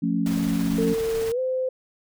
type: chord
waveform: sine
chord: F augmented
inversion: none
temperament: equal with one note detuned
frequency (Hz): 174.61 / 221.5 / 277.2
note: F3 / A3 / C#4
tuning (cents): 0 / +12 / 0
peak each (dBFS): -25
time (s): 0.02-0.94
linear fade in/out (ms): 10
type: noise with tremolo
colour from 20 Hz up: pink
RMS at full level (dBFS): -35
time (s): 0.26-1.32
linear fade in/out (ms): 2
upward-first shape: sine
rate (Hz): 18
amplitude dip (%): 25
type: tone with pitch glide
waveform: sine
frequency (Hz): 451.5 to 515.7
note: A4 to C5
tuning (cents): +45 to -25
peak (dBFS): -22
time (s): 0.78-1.69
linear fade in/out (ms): 5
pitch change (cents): +230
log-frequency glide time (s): 1.3-1.39
effects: none